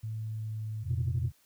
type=tone with pitch glide; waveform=sine; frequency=110 to 108.61 Hz; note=A2 to A2; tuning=0 to -22 cents; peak=-33 dBFS; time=0.03-0.84 s; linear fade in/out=10 ms; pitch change=-22 cents; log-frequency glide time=0.14-0.66 s
type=chord; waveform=sine; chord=F suspended fourth; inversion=none; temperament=equal with one note detuned; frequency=87.31 / 116.54 / 128.71 Hz; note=F2 / Bb2 / C3; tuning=0 / 0 / -28 cents; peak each=-31 dBFS; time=0.84-1.32 s; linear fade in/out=50 ms
effects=tanh soft clip ceiling -21 dBFS + white hiss -66 dBFS RMS until 1.45 s